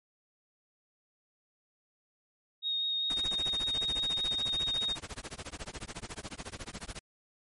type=tone with vibrato; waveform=sine; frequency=3729 Hz; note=A#7; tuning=in tune; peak=-29 dBFS; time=2.62-4.97 s; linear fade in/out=50 ms; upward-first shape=sine; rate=5.1 Hz; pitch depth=11 cents each way
type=noise with tremolo; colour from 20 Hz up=pink; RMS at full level=-39 dBFS; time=3.1-6.99 s; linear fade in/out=0 ms; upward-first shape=sine; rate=14 Hz; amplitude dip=100%
effects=MP3 48 kbps